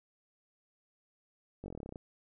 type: slowing click train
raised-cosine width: 2 ms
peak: -30 dBFS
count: 13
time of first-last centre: 1.64-1.958 s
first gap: 20 ms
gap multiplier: 1.05
effects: none